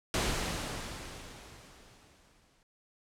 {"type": "noise with exponential decay", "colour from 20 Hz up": "pink", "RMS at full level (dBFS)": -29, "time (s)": [0.14, 2.63], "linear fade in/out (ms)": 1, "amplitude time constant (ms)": 540, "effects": ["low-pass 9000 Hz 12 dB/octave"]}